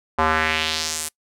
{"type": "tone with band-pass filter sweep", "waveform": "square", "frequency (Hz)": 79, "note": "D#2", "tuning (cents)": 27, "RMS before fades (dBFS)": -22, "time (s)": [0.18, 1.09], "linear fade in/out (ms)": 10, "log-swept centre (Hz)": [980, 10000], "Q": 1.9, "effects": ["noise-tail reverb RT60 0.1 s tail -24 dB re dry"]}